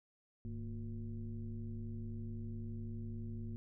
sine tone with frequency modulation, 102.1 Hz, G#2, 29 cents flat, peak -40 dBFS, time 0.45-3.56 s, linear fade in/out 0 ms, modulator 128 Hz, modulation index 1.1, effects none

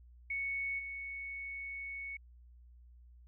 sine tone with level steps, 2217 Hz, C#7, in tune, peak -34 / -40 dBFS, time 0.3-2.17 s, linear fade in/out 5 ms, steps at 0.78 s, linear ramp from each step 20 ms, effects added 60 Hz sine -55 dBFS peak until 3.27 s

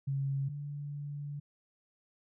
sine tone pair in turn, 137.5 / 144.59 Hz, C#3 / D3, -14 / -27 cents, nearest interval minor second, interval 87 cents, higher second, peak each -30 / -37 dBFS, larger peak first, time 0.07-0.49 / 0.49-1.4 s, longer second, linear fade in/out 10 ms, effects none

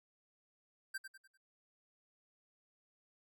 square tone with echo, 1568 Hz, G6, in tune, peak -39 dBFS, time 0.94-0.98 s, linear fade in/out 10 ms, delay 99 ms, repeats 4, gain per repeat -8 dB, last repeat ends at 1.376 s, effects none

